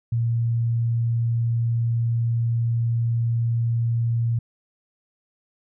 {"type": "tone", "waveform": "sine", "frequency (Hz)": 116.54, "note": "A#2", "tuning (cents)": 0, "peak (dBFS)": -19, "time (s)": [0.12, 4.39], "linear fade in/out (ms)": 5, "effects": []}